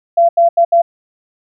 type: tone bursts at uneven times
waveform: sine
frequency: 681 Hz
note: F5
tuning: 44 cents flat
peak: -6 dBFS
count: 4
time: 0.17-0.29 / 0.37-0.49 / 0.57-0.65 / 0.72-0.82 s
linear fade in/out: 10 ms
effects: none